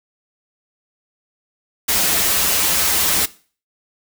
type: noise with comb filter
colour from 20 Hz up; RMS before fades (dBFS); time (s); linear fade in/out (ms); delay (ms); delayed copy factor
white; -17; 1.88-3.26; 10; 8.1; -0.8
effects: noise-tail reverb RT60 0.4 s tail -19 dB re dry

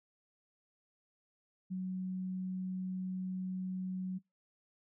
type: tone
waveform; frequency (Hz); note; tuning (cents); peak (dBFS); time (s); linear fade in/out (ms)
sine; 185.7; F#3; +7; -35; 1.7-4.19; 20
effects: noise-tail reverb RT60 0.2 s tail -24 dB re dry

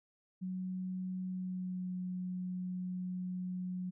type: tone with pitch glide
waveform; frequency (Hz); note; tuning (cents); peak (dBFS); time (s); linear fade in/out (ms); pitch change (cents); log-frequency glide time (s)
sine; 185 to 182.35; F#3 to F#3; 0 to -25; -36; 0.41-3.91; 20; -25; 1.25-1.94
effects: none

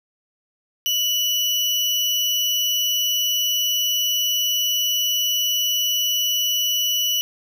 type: tone with sample-and-hold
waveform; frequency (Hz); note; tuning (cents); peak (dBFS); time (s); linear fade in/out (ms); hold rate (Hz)
sine; 2960; F#7; 0; -18; 0.86-7.21; 0; 8820
effects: none

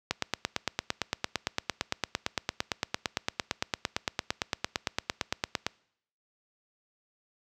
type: click train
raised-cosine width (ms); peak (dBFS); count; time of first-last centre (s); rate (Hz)
0.2; -9; 50; 0.11-5.666; 8.82
effects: noise-tail reverb RT60 0.7 s tail -25 dB re dry + high-pass 60 Hz 12 dB/octave

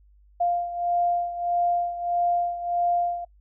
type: beating tone pair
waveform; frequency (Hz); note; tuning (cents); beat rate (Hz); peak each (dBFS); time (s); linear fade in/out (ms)
sine; 698.5 / 700.1; F5 / F5; 0 / +4; 1.6; -23 / -28; 0.4-3.25; 10
effects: noise-tail reverb RT60 0.1 s tail -25 dB re dry + added 50 Hz sine -53 dBFS peak until 3.4 s

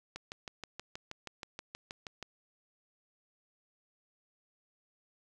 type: click train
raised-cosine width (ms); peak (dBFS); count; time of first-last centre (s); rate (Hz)
0.2; -24; 14; 0.16-2.227; 6.29
effects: none

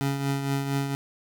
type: tone with tremolo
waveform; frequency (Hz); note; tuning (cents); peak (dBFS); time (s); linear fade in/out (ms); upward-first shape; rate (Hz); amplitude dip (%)
25% pulse; 138.59; C#3; 0; -19; 0.01-0.95; 0; triangle; 4.3; 55
effects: none

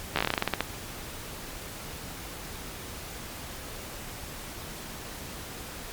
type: slowing click train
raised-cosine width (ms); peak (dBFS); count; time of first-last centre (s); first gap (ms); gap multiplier
0.3; -8; 14; 0.16-0.607; 13; 1.15
effects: pink hiss -40 dBFS RMS until 5.92 s + MP3 96 kbps

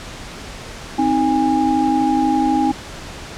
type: tone cluster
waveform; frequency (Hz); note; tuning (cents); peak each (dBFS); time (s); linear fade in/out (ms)
sine; 261.7 / 313.7 / 817; C4 / D#4 / G#5; 0 / +14 / -29; -18; 0.98-2.72; 10
effects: pink hiss -33 dBFS RMS until 3.37 s + low-pass 7000 Hz 12 dB/octave

